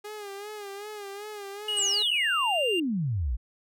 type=tone with vibrato; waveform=sawtooth; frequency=410 Hz; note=G#4; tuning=22 cents flat; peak=-33 dBFS; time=0.04-2.03 s; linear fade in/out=10 ms; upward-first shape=sine; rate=2.6 Hz; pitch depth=70 cents each way
type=tone with pitch glide; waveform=triangle; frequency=2902 to 2793 Hz; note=F#7 to F7; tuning=-34 to -1 cents; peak=-25 dBFS; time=1.68-2.8 s; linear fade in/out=5 ms; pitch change=-67 cents; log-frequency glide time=2.17-2.26 s
type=exponential sweep; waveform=sine; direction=down; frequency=8870 to 51.91 Hz; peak=-25 dBFS; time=1.76-3.37 s; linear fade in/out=20 ms
effects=none